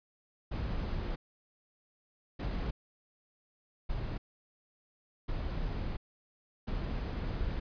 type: noise bursts at uneven times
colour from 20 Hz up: brown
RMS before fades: -35 dBFS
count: 5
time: 0.51-1.16 / 2.39-2.71 / 3.89-4.18 / 5.28-5.97 / 6.67-7.6 s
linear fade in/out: 10 ms
effects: resampled to 11025 Hz